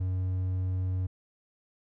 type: tone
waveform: triangle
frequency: 92.6 Hz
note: F#2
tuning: 2 cents sharp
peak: -25 dBFS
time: 0-1.07 s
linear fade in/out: 10 ms
effects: none